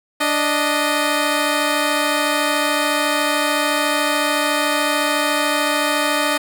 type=tone pair together; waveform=10% pulse; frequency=293.6 / 621 Hz; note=D4 / D#5; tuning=0 / -3 cents; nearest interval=octave + minor second; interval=1297 cents; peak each=-11 dBFS; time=0.2-6.38 s; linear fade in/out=10 ms; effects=none